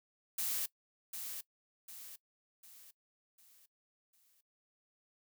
blue noise with echo, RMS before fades -36 dBFS, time 0.38-0.66 s, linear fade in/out 5 ms, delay 750 ms, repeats 5, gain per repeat -7 dB, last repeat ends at 4.41 s, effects noise-tail reverb RT60 0.1 s tail -20 dB re dry

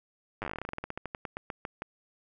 slowing click train, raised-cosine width 0.5 ms, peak -20 dBFS, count 26, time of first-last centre 0.42-1.821 s, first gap 9 ms, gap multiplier 1.13, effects none

